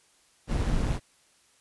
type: noise with amplitude modulation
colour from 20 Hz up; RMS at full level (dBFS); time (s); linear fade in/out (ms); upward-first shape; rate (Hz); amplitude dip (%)
brown; -24; 0.47-1; 50; sine; 189; 60
effects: white hiss -63 dBFS RMS until 1.6 s + resampled to 24000 Hz